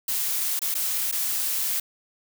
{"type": "noise with dropouts", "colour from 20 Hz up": "blue", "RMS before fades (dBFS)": -26, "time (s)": [0.08, 1.8], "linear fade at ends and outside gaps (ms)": 5, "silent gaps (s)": [[0.593, 0.617], [0.743, 0.75], [1.115, 1.123]], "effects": []}